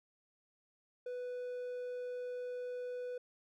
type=tone; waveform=triangle; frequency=495.2 Hz; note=B4; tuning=5 cents sharp; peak=-37 dBFS; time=1.06-3.18 s; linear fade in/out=5 ms; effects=none